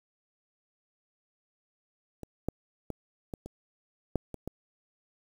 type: clicks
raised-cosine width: 2 ms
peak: -27 / -16 / -21 / -23 / -28 / -13 / -25 / -22 dBFS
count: 8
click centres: 2.233 / 2.486 / 2.903 / 3.338 / 3.46 / 4.157 / 4.343 / 4.476 s
effects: 8-bit